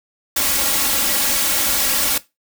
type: noise with comb filter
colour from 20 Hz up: white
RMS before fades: -18 dBFS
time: 0.36-2.18 s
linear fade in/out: 5 ms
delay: 3.6 ms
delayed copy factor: +0.95
effects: noise-tail reverb RT60 0.2 s tail -17 dB re dry